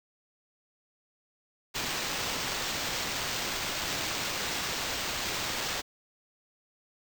blue noise with sample-and-hold, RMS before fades -33 dBFS, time 1.74-5.82 s, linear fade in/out 20 ms, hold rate 11025 Hz, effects none

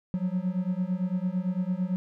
triangle beating tone pair, 178.6 / 187.5 Hz, F3 / F#3, +39 / +23 cents, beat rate 8.9 Hz, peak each -27 dBFS, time 0.14-1.96 s, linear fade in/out 0 ms, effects none

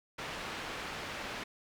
white low-pass noise, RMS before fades -41 dBFS, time 0.18-1.44 s, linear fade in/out 10 ms, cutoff 2500 Hz, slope 12 dB/octave, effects none

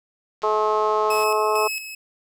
click train, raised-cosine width 0.2 ms, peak -24 dBFS, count 148, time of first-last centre 0.42-1.237 s, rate 180 Hz
harmonic tone, 214.2 Hz, A3, 46 cents flat, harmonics 2 / 3 / 4 / 5 / 6, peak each -22 / -26 / -25 / -23 / -28 dBFS, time 0.43-1.68 s, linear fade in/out 10 ms
sawtooth tone with tremolo, 2578 Hz, E7, 39 cents flat, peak -22 dBFS, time 1.1-1.95 s, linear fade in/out 5 ms, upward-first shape square, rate 2.2 Hz, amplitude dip 60%
effects none

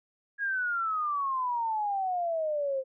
sine exponential sweep, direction down, 1661.2 to 520 Hz, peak -27 dBFS, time 0.38-2.84 s, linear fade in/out 50 ms, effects none

